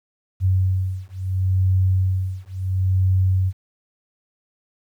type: beating tone pair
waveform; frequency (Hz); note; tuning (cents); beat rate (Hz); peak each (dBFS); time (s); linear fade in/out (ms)
sine; 93.4 / 94.13; F#2 / F#2; +17 / +30; 0.73; -20 / -20; 0.4-3.53; 50
effects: 9-bit